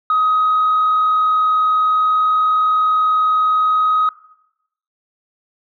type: tone with frequency modulation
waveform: sine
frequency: 1260 Hz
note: D#6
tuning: 21 cents sharp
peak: -11 dBFS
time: 0.1-4.09 s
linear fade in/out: 2 ms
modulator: 39.4 Hz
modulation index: 0.27
effects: noise-tail reverb RT60 0.8 s tail -18 dB re dry + tanh soft clip ceiling -9 dBFS